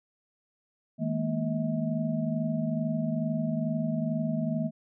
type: tone cluster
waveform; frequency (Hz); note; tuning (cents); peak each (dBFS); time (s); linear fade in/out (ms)
sine; 159.4 / 210.7 / 233 / 639; D#3 / G#3 / A#3 / D#5; +42 / +25 / -1 / +46; -31 / -33 / -30 / -36; 0.98-4.71; 50
effects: none